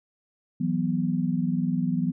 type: chord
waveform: sine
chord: E suspended second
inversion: none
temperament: equal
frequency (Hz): 164.81 / 185 / 246.9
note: E3 / F#3 / B3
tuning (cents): 0 / 0 / 0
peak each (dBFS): -27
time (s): 0.6-2.12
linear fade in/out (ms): 10
effects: none